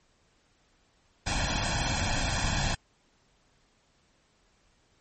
pink noise with comb filter, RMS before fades -28 dBFS, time 1.26-2.75 s, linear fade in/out 10 ms, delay 1.2 ms, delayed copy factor +0.75, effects pink hiss -67 dBFS RMS until 5 s + MP3 32 kbps

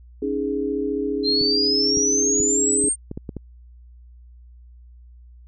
sine chord, C# suspended second, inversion none, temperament just, 277.2 / 311.8 / 415.8 Hz, C#4 / D#4 / G#4, 0 / +4 / +2 cents, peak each -26 / -28 / -24 dBFS, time 0.22-2.89 s, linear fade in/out 5 ms
sine exponential sweep, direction up, 4100 to 8760 Hz, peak -18 dBFS, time 1.23-2.96 s, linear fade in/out 50 ms
clicks, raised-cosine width 3 ms, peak -17 dBFS, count 8, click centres 1.413 / 1.972 / 2.402 / 2.841 / 3.114 / 3.175 / 3.292 / 3.367 s
effects added 60 Hz sine -43 dBFS peak until 5.47 s

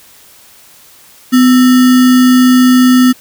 sine tone with sample-and-hold, 252.3 Hz, B3, 37 cents sharp, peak -3 dBFS, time 1.32-3.13 s, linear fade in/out 20 ms, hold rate 1575 Hz, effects white hiss -41 dBFS RMS until 3.2 s

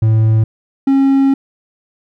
triangle tone pair in turn, 110.4 / 272 Hz, A2 / C#4, +6 / -33 cents, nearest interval octave + major third, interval 1561 cents, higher second, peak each -6 dBFS, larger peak neither, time 0.02-0.44 / 0.87-1.34 s, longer second, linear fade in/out 5 ms, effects none

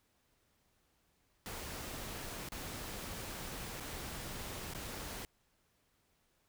pink noise with dropouts, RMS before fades -44 dBFS, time 1.46-5.25 s, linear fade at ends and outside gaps 0 ms, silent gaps 2.487-2.52 / 3.8-3.806 / 4.736-4.748 s, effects pink hiss -75 dBFS RMS until 6.48 s

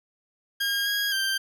20% pulse tone with pitch steps, 1620 / 1641 / 1572 Hz, G#6 / G#6 / G6, -43 / -21 / +4 cents, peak -19 dBFS, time 0.6-1.38 s, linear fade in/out 10 ms, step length 260 ms, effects none

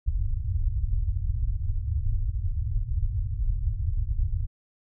pink low-pass noise, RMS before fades -26 dBFS, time 0.06-4.47 s, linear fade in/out 20 ms, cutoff 110 Hz, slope 48 dB/octave, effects none

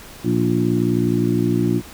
harmonic tone with a mistuned harmonic, 59.4 Hz, A#1, 33 cents sharp, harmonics 2 / 3 / 4 / 5 / 6, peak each -22 / -22 / -22 / -22 / -22 dBFS, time 0.23-1.82 s, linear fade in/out 50 ms, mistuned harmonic 6, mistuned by -33 cents, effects pink hiss -40 dBFS RMS until 1.93 s

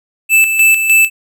square tone with tremolo, 2637 Hz, E7, in tune, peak -6 dBFS, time 0.29-1.1 s, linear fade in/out 50 ms, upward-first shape square, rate 3.3 Hz, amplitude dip 55%, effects none

